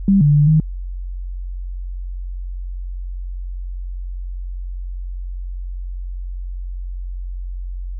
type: tone with pitch steps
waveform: sine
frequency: 196.5 / 146.1 / 147 / 155.8 Hz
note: G3 / D3 / D3 / D#3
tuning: +4 / -9 / +2 / +3 cents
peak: -9 dBFS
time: 0.08-0.6 s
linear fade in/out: 2 ms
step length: 130 ms
effects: added 45 Hz sine -24 dBFS peak until 7.99 s